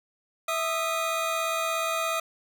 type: tone pair together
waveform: 25% pulse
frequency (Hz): 656 / 1235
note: E5 / D#6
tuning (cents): -9 / -13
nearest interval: major seventh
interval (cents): 1096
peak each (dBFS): -25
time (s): 0.48-2.2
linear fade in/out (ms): 5
effects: none